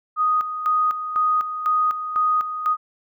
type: tone with tremolo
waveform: sine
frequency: 1244.5 Hz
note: D#6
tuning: in tune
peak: -16 dBFS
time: 0.16-2.77 s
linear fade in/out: 50 ms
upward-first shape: square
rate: 2 Hz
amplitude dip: 65%
effects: none